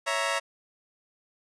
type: chord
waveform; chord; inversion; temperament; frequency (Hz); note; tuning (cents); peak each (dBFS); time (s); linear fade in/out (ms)
15% pulse; A# diminished; first; equal with one note detuned; 554.4 / 659.3 / 936.6; C#5 / E5 / A#5; 0 / 0 / +8; -24; 0.06-0.4; 20
effects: resampled to 22050 Hz